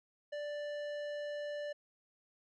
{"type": "tone with tanh clipping", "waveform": "sine", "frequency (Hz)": 587.3, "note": "D5", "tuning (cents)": 0, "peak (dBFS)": -40, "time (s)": [0.32, 1.73], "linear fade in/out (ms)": 10, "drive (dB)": 14, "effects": []}